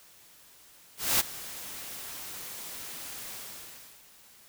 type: noise with ADSR envelope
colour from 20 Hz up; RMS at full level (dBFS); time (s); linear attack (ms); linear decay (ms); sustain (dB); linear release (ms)
white; -23; 0.97-4.06; 230; 17; -18; 740
effects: white hiss -56 dBFS RMS until 4.48 s